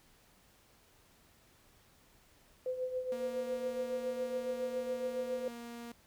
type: tone with tremolo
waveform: sine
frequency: 509 Hz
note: C5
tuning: 48 cents flat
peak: -31 dBFS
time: 2.66-5.48 s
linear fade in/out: 2 ms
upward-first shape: triangle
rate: 7.2 Hz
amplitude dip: 70%
type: tone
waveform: sawtooth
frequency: 235.9 Hz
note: A#3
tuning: 21 cents sharp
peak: -40 dBFS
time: 3.12-5.92 s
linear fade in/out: 2 ms
effects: pink hiss -65 dBFS RMS until 6.06 s